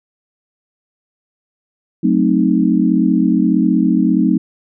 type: chord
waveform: sine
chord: F# diminished seventh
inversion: none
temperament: equal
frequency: 185 / 220 / 261.6 / 311.1 Hz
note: F#3 / A3 / C4 / Eb4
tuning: 0 / 0 / 0 / 0 cents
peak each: -16 dBFS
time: 2.03-4.38 s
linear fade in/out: 10 ms
effects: none